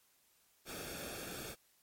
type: noise with comb filter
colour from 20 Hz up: pink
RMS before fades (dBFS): -45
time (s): 0.65-1.56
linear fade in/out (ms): 50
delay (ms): 1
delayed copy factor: -0.7
effects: white hiss -71 dBFS RMS until 1.82 s + MP3 64 kbps